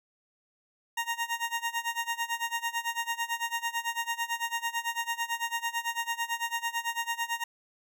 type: tone with tremolo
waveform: 20% pulse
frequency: 932.3 Hz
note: A#5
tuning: in tune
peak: -22 dBFS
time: 0.97-7.44 s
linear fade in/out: 5 ms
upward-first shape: sine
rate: 9 Hz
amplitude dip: 90%
effects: none